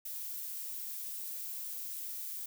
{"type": "noise", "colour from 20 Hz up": "violet", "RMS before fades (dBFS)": -41, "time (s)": [0.05, 2.46], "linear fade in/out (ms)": 5, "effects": []}